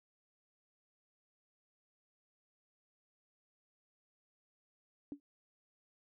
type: tone with exponential decay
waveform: sine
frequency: 285.7 Hz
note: D4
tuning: 48 cents flat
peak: -36 dBFS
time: 5.12-5.2 s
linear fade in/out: 1 ms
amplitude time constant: 17 ms
effects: none